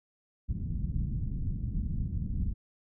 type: low-pass noise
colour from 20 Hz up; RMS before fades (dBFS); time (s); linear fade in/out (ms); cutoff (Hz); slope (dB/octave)
pink; -32; 0.48-2.54; 20; 190; 24
effects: none